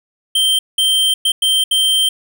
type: tone bursts at uneven times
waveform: square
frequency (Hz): 3136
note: G7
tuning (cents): 0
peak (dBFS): -12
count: 5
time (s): 0.35-0.59 / 0.78-1.14 / 1.25-1.32 / 1.42-1.64 / 1.71-2.09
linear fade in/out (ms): 5
effects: none